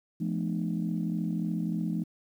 sine tone cluster, 171.1 / 214.5 / 248 / 305.7 Hz, F3 / A3 / B3 / D#4, -35 / -44 / +7 / -30 cents, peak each -30 / -32 / -38 / -36 dBFS, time 0.2-2.04 s, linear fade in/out 10 ms, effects tanh soft clip ceiling -19 dBFS + 10-bit

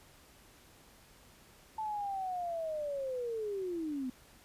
sine linear sweep, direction down, 880 to 246.9 Hz, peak -34 dBFS, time 1.78-4.1 s, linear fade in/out 5 ms, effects pink hiss -60 dBFS RMS until 4.44 s + resampled to 32000 Hz

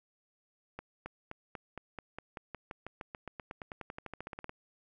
accelerating click train, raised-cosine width 0.5 ms, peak -26 dBFS, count 29, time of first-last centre 0.79-4.494 s, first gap 270 ms, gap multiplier 0.94, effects none

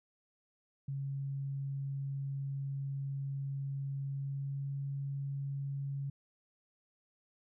sine tone with pitch glide, 137.9 to 138.94 Hz, C#3 to C#3, -9 to +4 cents, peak -35 dBFS, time 0.88-6.1 s, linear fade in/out 5 ms, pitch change +13 cents, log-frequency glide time 4.06-4.74 s, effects none

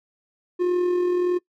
triangle tone with amplitude modulation, 356.7 Hz, F4, 37 cents sharp, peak -15 dBFS, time 0.59-1.39 s, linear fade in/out 20 ms, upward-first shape sine, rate 41.5 Hz, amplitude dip 35%, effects noise-tail reverb RT60 0.1 s tail -22 dB re dry

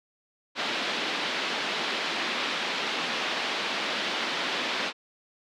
white band-pass noise, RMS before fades -30 dBFS, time 0.55-4.93 s, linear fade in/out 50 ms, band 200 to 3900 Hz, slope 24 dB/octave, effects none

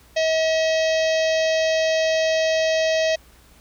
harmonic tone with a mistuned harmonic, 640 Hz, D#5, 49 cents sharp, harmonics 1 / 3 / 4 / 5 / 6 / 7 / 8 / 9 / 10, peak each -18 / -28 / -30 / -32 / -34 / -35 / -36 / -37 / -38 dBFS, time 0.16-3.16 s, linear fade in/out 10 ms, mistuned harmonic 9, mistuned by -17 cents, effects added 60 Hz sine -53 dBFS peak until 3.6 s + pink hiss -53 dBFS RMS until 3.6 s

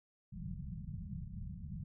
white low-pass noise, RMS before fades -44 dBFS, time 0.32-1.84 s, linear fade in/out 10 ms, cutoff 200 Hz, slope 96 dB/octave, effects none

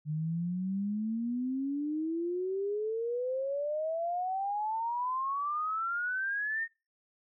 sine exponential sweep, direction up, 149.2 to 1851 Hz, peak -30 dBFS, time 0.05-6.68 s, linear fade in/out 50 ms, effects noise-tail reverb RT60 0.3 s tail -26 dB re dry

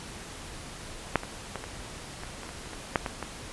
clicks, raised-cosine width 0.5 ms, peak -6 / -21 / -18 / -22 / -22 / -25 / -24 / -27 / -25 / -7 / -15 / -18 dBFS, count 12, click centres 1.157 / 1.234 / 1.557 / 1.64 / 2.235 / 2.433 / 2.491 / 2.658 / 2.733 / 2.958 / 3.062 / 3.227 s, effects pink hiss -42 dBFS RMS until 3.52 s + resampled to 24000 Hz

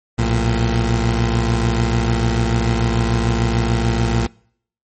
20% pulse tone pair together, 60.5 / 114.21 Hz, B1 / A#2, -35 / -35 cents, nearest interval major seventh, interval 1100 cents, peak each -13 dBFS, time 0.18-4.27 s, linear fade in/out 10 ms, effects noise-tail reverb RT60 0.6 s tail -24 dB re dry + MP3 32 kbps

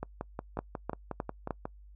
two click trains, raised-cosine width 1 ms, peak -18 / -21 dBFS, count 4 / 10, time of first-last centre 0.59-1.507 / 0.03-1.655 s, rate 3.27 / 5.54 Hz, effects noise-tail reverb RT60 0.1 s tail -26 dB re dry + added 50 Hz sine -50 dBFS peak until 1.95 s

